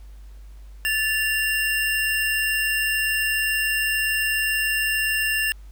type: tone pair together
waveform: square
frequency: 1749 / 2776 Hz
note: A6 / F7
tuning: -11 / -11 cents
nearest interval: minor sixth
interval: 800 cents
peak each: -24 dBFS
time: 0.85-5.52 s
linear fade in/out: 0 ms
effects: added 50 Hz sine -39 dBFS peak until 5.71 s + pink hiss -59 dBFS RMS until 5.71 s